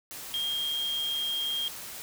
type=tone in noise; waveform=sine; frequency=3224 Hz; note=G7; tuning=48 cents sharp; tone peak=-28 dBFS; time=0.34-1.68 s; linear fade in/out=0 ms; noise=white; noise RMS=-41 dBFS; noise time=0.11-2.02 s; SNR=+10 dB; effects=none